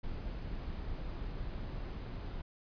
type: noise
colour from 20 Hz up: brown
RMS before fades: -40 dBFS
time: 0.03-2.42 s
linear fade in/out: 10 ms
effects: resampled to 11025 Hz